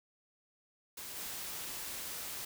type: noise with level steps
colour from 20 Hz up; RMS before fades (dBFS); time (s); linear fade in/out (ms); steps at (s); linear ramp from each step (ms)
white; -45 / -42; 0.97-2.45; 5; 1.15; 20
effects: none